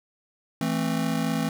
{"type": "chord", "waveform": "square", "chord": "A minor", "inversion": "second", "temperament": "just", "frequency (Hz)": [165, 220, 264], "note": ["E3", "A3", "C4"], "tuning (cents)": [2, 0, 16], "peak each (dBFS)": -29, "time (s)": [0.61, 1.49], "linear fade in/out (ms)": 2, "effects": []}